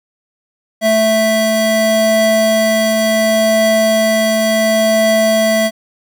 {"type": "tone pair together", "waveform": "square", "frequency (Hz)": [220, 659.3], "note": ["A3", "E5"], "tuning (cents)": [0, 0], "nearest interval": "octave + perfect fifth", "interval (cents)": 1900, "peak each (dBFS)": [-17, -12], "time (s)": [0.81, 5.71], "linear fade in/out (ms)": 50, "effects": []}